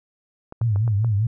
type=clicks; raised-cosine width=1 ms; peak=-22 dBFS; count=5; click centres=0.524 / 0.615 / 0.76 / 0.878 / 1.046 s
type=tone with vibrato; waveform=sine; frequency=107.8 Hz; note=A2; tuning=35 cents flat; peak=-17 dBFS; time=0.61-1.27 s; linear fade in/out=5 ms; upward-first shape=triangle; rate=5 Hz; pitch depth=180 cents each way
effects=none